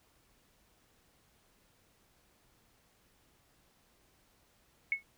sine tone with exponential decay, 2196 Hz, C#7, 17 cents flat, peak -24 dBFS, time 4.92-5.03 s, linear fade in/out 1 ms, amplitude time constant 23 ms, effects pink hiss -69 dBFS RMS until 5.17 s

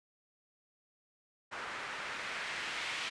blue noise with low-pass filter sweep, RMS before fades -40 dBFS, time 1.51-3.1 s, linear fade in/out 20 ms, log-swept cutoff 1400 to 2500 Hz, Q 1.3, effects resampled to 22050 Hz

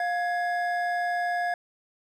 triangle tone pair together, 705 / 1672.2 Hz, F5 / G#6, +16 / +11 cents, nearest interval octave + minor third, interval 1495 cents, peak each -24 / -29 dBFS, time 0-1.54 s, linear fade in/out 2 ms, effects none

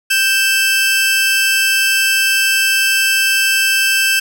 sawtooth tone pair together, 1568 / 2637 Hz, G6 / E7, 0 / 0 cents, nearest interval major sixth, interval 900 cents, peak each -11 dBFS, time 0.1-4.2 s, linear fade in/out 10 ms, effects none

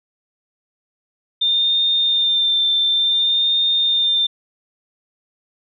sine tone with vibrato, 3603 Hz, A7, 40 cents sharp, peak -14 dBFS, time 1.41-4.27 s, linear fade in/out 10 ms, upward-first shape sine, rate 0.56 Hz, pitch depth 20 cents each way, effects none

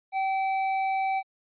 square tone, 770 Hz, G5, 31 cents flat, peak -25 dBFS, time 0.12-1.23 s, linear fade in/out 50 ms, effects resampled to 8000 Hz

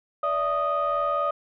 sine tone cluster, 579 / 663 / 1241 Hz, D5 / E5 / D#6, -25 / +10 / -5 cents, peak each -26 / -29 / -23 dBFS, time 0.23-1.31 s, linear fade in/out 5 ms, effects tanh soft clip ceiling -17 dBFS

